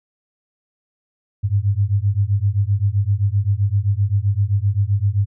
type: beating tone pair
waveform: sine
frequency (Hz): 97.1 / 104.8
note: G2 / G#2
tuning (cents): -16 / +16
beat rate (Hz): 7.7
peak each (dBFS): -18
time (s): 1.43-5.26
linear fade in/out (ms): 20
effects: none